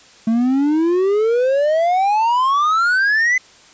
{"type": "exponential sweep", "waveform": "triangle", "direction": "up", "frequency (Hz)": [220, 2047], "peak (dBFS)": -11, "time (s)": [0.27, 3.38], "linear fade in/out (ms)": 5, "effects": ["white hiss -46 dBFS RMS until 3.73 s", "resampled to 16000 Hz"]}